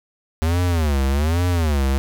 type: tone with vibrato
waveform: square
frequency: 77.4 Hz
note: D#2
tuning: 9 cents flat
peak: -17 dBFS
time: 0.42-1.98 s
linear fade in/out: 0 ms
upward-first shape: sine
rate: 1.2 Hz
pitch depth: 250 cents each way
effects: none